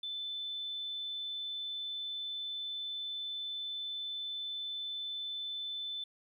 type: tone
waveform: triangle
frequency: 3520 Hz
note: A7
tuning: in tune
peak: -33 dBFS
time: 0.03-6.04 s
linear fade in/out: 5 ms
effects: tanh soft clip ceiling -35 dBFS